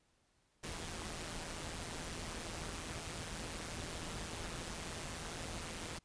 pink noise with amplitude modulation, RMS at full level -41 dBFS, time 0.63-5.99 s, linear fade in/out 10 ms, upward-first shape sine, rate 165 Hz, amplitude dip 65%, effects pink hiss -75 dBFS RMS until 6.04 s + resampled to 22050 Hz

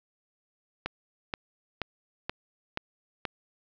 click train, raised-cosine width 0.3 ms, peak -14 dBFS, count 6, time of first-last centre 0.86-3.252 s, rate 2.09 Hz, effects low-pass 5000 Hz 12 dB/octave + 9-bit

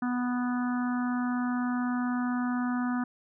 harmonic tone, 246.9 Hz, B3, in tune, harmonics 1 / 3 / 4 / 5 / 6 / 7, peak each -27 / -39 / -41 / -39 / -40 / -46 dBFS, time 0.02-3.04 s, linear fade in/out 5 ms, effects none

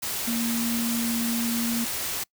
sine tone in noise, 233.1 Hz, A#3, in tune, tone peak -25 dBFS, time 0.27-1.85 s, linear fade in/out 10 ms, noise white, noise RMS -30 dBFS, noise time 0.02-2.24 s, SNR +2 dB, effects noise-tail reverb RT60 0.1 s tail -25 dB re dry

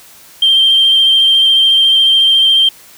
sine tone with vibrato, 3158 Hz, G7, 12 cents sharp, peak -5 dBFS, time 0.42-2.69 s, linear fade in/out 5 ms, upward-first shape sine, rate 14 Hz, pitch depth 16 cents each way, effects tanh soft clip ceiling -1 dBFS + white hiss -40 dBFS RMS until 2.97 s

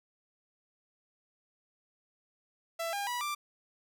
sawtooth tone with pitch steps, 666 / 805.9 / 975.1 / 1179.8 Hz, E5 / G5 / B5 / D6, +18 / +48 / -22 / +8 cents, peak -29 dBFS, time 2.79-3.35 s, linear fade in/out 10 ms, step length 140 ms, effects none

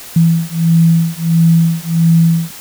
sine beating tone pair, 164.81 / 166.31 Hz, E3 / E3, 0 / +16 cents, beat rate 1.5 Hz, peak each -11 dBFS, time 0.16-2.51 s, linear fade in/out 5 ms, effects white hiss -32 dBFS RMS until 2.6 s

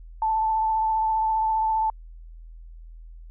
sine tone with vibrato, 880 Hz, A5, in tune, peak -20 dBFS, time 0.22-1.9 s, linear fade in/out 2 ms, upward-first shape sine, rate 15 Hz, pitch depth 16 cents each way, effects added 41 Hz sine -40 dBFS peak until 3.3 s

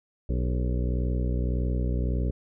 harmonic tone with a mistuned harmonic, 61.74 Hz, B1, in tune, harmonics 1 / 2 / 3 / 4 / 5 / 6 / 7 / 8 / 9, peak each -25 / -31 / -35 / -37 / -39 / -41 / -42 / -43 / -44 dBFS, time 0.29-2.31 s, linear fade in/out 5 ms, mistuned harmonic 6, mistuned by +91 cents, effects none

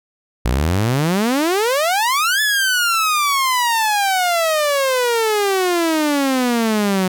sawtooth exponential two-way sweep, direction up then down, 55.6 to 1743 to 182.8 Hz, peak -11 dBFS, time 0.45-7.08 s, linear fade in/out 5 ms, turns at 2.41 s, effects none

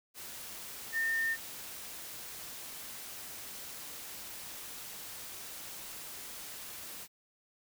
sine tone in noise, 1816 Hz, A#6, 46 cents flat, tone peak -29 dBFS, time 0.92-1.37 s, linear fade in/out 50 ms, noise white, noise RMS -45 dBFS, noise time 0.14-7.08 s, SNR +13 dB, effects none

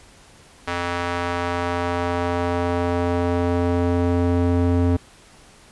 square tone with band-pass filter sweep, 87.31 Hz, F2, in tune, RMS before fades -21 dBFS, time 0.67-4.97 s, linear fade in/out 10 ms, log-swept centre 1500 to 250 Hz, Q 0.77, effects pink hiss -49 dBFS RMS until 5.71 s + resampled to 24000 Hz

